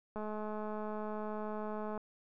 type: click train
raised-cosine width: 1 ms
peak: -28 dBFS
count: 388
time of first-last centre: 0.16-1.977 s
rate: 213 Hz
effects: none